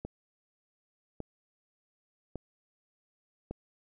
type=click train; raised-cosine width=2 ms; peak=-24 dBFS; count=4; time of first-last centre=0.05-3.51 s; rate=0.867 Hz; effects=none